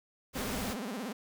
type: noise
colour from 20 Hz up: pink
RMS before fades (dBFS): -38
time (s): 0.33-0.76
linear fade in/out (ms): 50
type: tone with vibrato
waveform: sawtooth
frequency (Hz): 228.7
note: A#3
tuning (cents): -33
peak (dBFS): -32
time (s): 0.35-1.13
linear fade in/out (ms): 10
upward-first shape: sine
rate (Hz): 17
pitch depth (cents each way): 270
effects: none